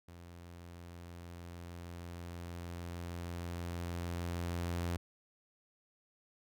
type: tone with level ramp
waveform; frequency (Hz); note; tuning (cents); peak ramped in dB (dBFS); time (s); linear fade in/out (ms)
sawtooth; 86.4; F2; -18; -47 to -30; 0.08-4.97; 5
effects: none